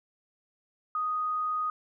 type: tone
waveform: sine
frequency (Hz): 1244.5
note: D#6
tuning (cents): 0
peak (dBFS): -27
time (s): 0.95-1.7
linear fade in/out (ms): 2
effects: none